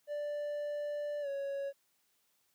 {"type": "tone with pitch glide", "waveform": "triangle", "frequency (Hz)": [587.3, 555.9], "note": ["D5", "C#5"], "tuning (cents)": [0, 5], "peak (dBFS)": -33, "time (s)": [0.07, 1.73], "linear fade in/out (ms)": 50, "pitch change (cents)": -95, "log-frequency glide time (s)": [1.21, 1.28], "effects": ["white hiss -75 dBFS RMS until 2.54 s", "high-pass 80 Hz 12 dB/octave"]}